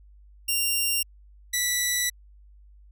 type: tone pair in turn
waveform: 10% pulse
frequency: 2780 / 1965.8 Hz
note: F7 / B6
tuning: -9 / -9 cents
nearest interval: tritone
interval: 600 cents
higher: first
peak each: -14 / -14 dBFS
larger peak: neither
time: 0.48-1.03 / 1.53-2.1 s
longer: second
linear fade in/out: 10 ms
effects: added 50 Hz sine -49 dBFS peak until 2.91 s